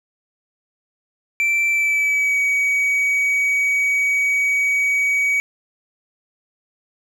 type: tone with pitch glide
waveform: triangle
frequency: 2339 to 2263 Hz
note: D7 to C#7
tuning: -8 to +35 cents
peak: -14 dBFS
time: 1.4-5.4 s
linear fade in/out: 0 ms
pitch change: -57 cents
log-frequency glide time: 1.69-2.38 s
effects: none